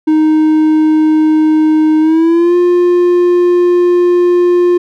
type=tone with pitch glide; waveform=triangle; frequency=311.1 to 353.3 Hz; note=D#4 to F4; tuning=0 to +20 cents; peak=-4 dBFS; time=0.07-4.78 s; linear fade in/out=10 ms; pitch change=+220 cents; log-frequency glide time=2-2.56 s; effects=none